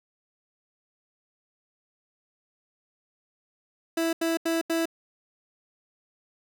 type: tone bursts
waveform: 30% pulse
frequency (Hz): 329.6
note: E4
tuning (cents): 0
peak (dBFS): -21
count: 4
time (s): 3.97-4.856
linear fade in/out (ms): 5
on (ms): 160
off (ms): 82
effects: none